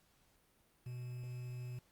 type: tone with quantisation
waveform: triangle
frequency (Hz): 123.6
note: B2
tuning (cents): +2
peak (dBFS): -40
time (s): 0.86-1.79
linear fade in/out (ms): 5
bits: 10
effects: pink hiss -72 dBFS RMS until 1.91 s + Opus 48 kbps